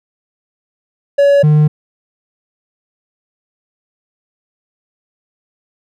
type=tone pair in turn; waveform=triangle; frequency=565 / 151.34 Hz; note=C#5 / D#3; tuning=+33 / -48 cents; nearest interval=octave + major seventh; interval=2281 cents; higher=first; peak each=-4 dBFS; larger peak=neither; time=1.18-1.43 / 1.43-1.68 s; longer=neither; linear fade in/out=10 ms; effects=none